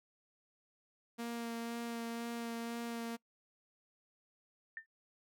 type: tone with vibrato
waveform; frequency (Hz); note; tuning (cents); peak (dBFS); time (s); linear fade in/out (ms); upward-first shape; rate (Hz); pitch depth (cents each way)
sawtooth; 233.1; A#3; 0; -35; 1.18-3.17; 20; sine; 2; 13
type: tone with exponential decay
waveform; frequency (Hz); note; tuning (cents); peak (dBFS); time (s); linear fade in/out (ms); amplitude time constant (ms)
sine; 1800; A6; +39; -38; 4.77-4.86; 1; 19
effects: noise-tail reverb RT60 0.1 s tail -24 dB re dry